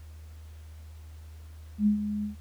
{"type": "tone with ADSR envelope", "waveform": "sine", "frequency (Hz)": 208.8, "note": "G#3", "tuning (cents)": 10, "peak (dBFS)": -18, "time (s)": [1.78, 2.36], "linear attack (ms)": 85, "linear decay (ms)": 110, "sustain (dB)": -10, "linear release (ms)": 120, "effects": ["added 78 Hz sine -43 dBFS peak until 2.4 s", "pink hiss -60 dBFS RMS until 2.4 s"]}